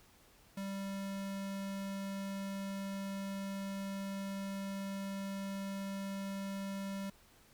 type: tone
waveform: square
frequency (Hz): 196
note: G3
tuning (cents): 0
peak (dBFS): -39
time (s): 0.57-7.1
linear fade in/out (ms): 5
effects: pink hiss -64 dBFS RMS until 7.53 s